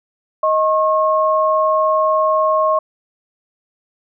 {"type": "tone pair together", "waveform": "sine", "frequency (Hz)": [627, 1083.4], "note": ["D#5", "C#6"], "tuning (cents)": [13, -40], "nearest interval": "major sixth", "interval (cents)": 947, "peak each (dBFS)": -15, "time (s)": [0.43, 2.79], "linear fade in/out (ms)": 5, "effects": []}